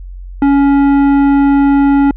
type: tone with tanh clipping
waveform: sine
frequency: 280 Hz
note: C#4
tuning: 18 cents sharp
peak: -8 dBFS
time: 0.42-2.11 s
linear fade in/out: 2 ms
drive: 12 dB
effects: added 45 Hz sine -25 dBFS peak until 2.16 s